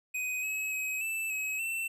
square tone with pitch steps, 2506 / 2565 / 2539 / 2645 / 2556 / 2684 Hz, D#7 / E7 / D#7 / E7 / D#7 / E7, +12 / -48 / +34 / +5 / +46 / +31 cents, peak -32 dBFS, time 0.14-1.88 s, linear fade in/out 10 ms, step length 290 ms, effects none

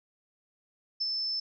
sine tone with ADSR envelope, 5274 Hz, E8, in tune, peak -26 dBFS, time 1-1.4 s, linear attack 15 ms, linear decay 30 ms, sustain -3 dB, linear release 5 ms, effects none

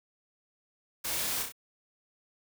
white noise with echo, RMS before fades -34 dBFS, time 1.04-1.43 s, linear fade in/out 10 ms, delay 31 ms, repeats 3, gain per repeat -4 dB, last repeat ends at 1.523 s, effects none

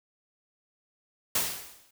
white noise with exponential decay, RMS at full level -24 dBFS, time 1.35-1.91 s, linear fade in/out 5 ms, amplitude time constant 120 ms, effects none

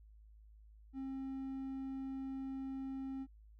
triangle tone, 267.3 Hz, C4, 37 cents sharp, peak -38 dBFS, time 0.93-3.27 s, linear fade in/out 50 ms, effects added 53 Hz sine -57 dBFS peak until 3.59 s

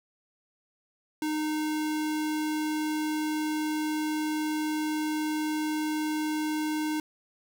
square tone, 307.3 Hz, D#4, 21 cents flat, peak -28 dBFS, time 1.22-7 s, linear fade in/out 2 ms, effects none

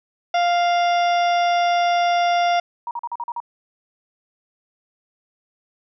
harmonic tone, 698.5 Hz, F5, in tune, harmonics 1 / 2 / 3 / 4 / 5 / 7 / 8, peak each -16 / -28 / -29 / -33 / -32 / -39 / -37 dBFS, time 0.34-2.6 s, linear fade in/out 5 ms
sine tone bursts, 948 Hz, A#5, 29 cents sharp, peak -24 dBFS, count 7, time 2.87-3.402 s, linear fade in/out 2 ms, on 40 ms, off 42 ms
effects none

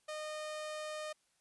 sawtooth tone, 613 Hz, D#5, 26 cents flat, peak -36 dBFS, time 0.08-1.13 s, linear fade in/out 10 ms, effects white hiss -75 dBFS RMS until 1.4 s + resampled to 24000 Hz

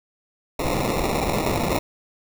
blue noise with sample-and-hold, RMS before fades -23 dBFS, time 0.59-1.79 s, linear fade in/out 5 ms, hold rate 1575 Hz, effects none

